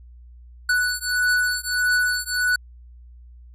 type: beating tone pair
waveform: square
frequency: 1480 / 1481.6 Hz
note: F#6 / F#6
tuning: 0 / +2 cents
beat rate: 1.6 Hz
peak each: -23 dBFS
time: 0.69-2.56 s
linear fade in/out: 5 ms
effects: added 60 Hz sine -42 dBFS peak until 3.54 s + resampled to 32000 Hz